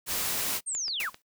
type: noise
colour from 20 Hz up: white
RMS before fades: -30 dBFS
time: 0.06-0.61 s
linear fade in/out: 50 ms
type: linear sweep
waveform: sine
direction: down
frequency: 8870 to 912 Hz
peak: -29 dBFS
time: 0.66-1.1 s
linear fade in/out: 20 ms
type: click train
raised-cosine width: 0.2 ms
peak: -25 dBFS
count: 4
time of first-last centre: 0.75-1.144 s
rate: 7.61 Hz
type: noise with exponential decay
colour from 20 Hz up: white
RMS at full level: -33 dBFS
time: 1-1.22 s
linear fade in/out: 1 ms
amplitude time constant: 46 ms
effects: noise-tail reverb RT60 0.1 s tail -23 dB re dry